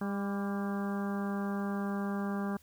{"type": "harmonic tone with a mistuned harmonic", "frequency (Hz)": 200.2, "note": "G3", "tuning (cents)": 37, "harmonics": [1, 2, 3, 4, 5, 6, 7, 8], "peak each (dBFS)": [-32, -41, -45, -44, -48, -45, -49, -48], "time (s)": [0.01, 2.57], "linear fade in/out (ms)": 5, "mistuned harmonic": 6, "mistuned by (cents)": -39, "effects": ["added 77 Hz sine -64 dBFS peak until 2.62 s", "white hiss -64 dBFS RMS until 2.62 s"]}